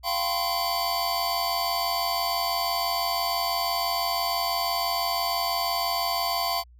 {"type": "tone cluster", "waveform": "square", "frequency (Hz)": [691, 777, 1001, 1061, 4560], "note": ["F5", "G5", "B5", "C6", "C#8"], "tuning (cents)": [-19, -16, 23, 24, 48], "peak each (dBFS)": [-30, -34, -33, -33, -30], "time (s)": [0.03, 6.64], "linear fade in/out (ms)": 50, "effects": ["added 60 Hz sine -49 dBFS peak until 6.79 s"]}